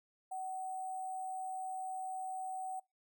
sine tone with sample-and-hold, 752 Hz, F#5, 28 cents sharp, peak -38 dBFS, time 0.31-2.8 s, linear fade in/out 10 ms, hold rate 8820 Hz, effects noise-tail reverb RT60 0.2 s tail -24 dB re dry

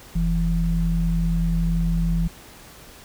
sine tone pair together, 44.66 / 167 Hz, F1 / E3, +39 / +23 cents, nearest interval octave + major seventh, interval 2284 cents, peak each -21 / -21 dBFS, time 0.15-2.28 s, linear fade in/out 10 ms, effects pink hiss -45 dBFS RMS until 3.04 s

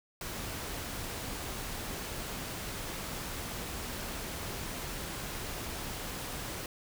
pink noise, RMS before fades -39 dBFS, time 0.21-6.66 s, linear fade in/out 2 ms, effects none

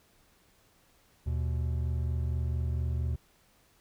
triangle tone pair together, 77.49 / 121.8 Hz, D#2 / B2, -7 / -24 cents, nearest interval minor sixth, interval 783 cents, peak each -27 / -32 dBFS, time 1.26-3.16 s, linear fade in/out 10 ms, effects pink hiss -65 dBFS RMS until 3.8 s

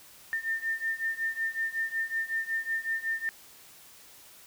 sine beating tone pair, 1802 / 1807.4 Hz, A6 / A6, +41 / +46 cents, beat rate 5.4 Hz, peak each -33 / -31 dBFS, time 0.33-3.29 s, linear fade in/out 0 ms, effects white hiss -53 dBFS RMS until 4.46 s

